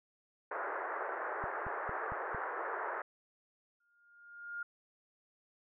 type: band-pass noise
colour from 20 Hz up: white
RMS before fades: -39 dBFS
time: 0.51-3.02 s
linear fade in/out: 5 ms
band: 370 to 1700 Hz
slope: 48 dB/octave
type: click train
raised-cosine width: 5 ms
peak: -33 dBFS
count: 5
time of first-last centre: 1.44-2.347 s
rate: 4.41 Hz
type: tone with exponential growth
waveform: sine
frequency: 1414 Hz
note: F6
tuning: 21 cents sharp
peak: -36 dBFS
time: 3.8-4.63 s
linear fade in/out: 5 ms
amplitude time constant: 180 ms
effects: none